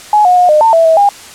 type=tone with pitch steps; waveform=sine; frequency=842 / 723 / 718 / 608 / 898 / 659 / 647 / 809 Hz; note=G#5 / F#5 / F5 / D#5 / A5 / E5 / E5 / G#5; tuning=+24 / -40 / +48 / -40 / +35 / -1 / -32 / -46 cents; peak=-4 dBFS; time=0.13-1.09 s; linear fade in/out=2 ms; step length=120 ms; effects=white hiss -32 dBFS RMS until 1.34 s + low-pass 9000 Hz 12 dB/octave